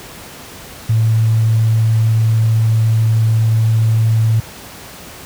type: tone with tanh clipping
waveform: triangle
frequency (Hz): 111.6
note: A2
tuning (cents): +25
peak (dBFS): -9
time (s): 0.89-4.4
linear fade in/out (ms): 5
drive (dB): 3
effects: pink hiss -34 dBFS RMS until 5.25 s + high-pass 60 Hz 12 dB/octave